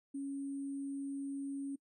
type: tone with sample-and-hold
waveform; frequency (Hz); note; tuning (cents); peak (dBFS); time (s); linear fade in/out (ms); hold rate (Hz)
sine; 277.2; C#4; 0; -37; 0.14-1.76; 10; 8820
effects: noise-tail reverb RT60 0.1 s tail -22 dB re dry + resampled to 32000 Hz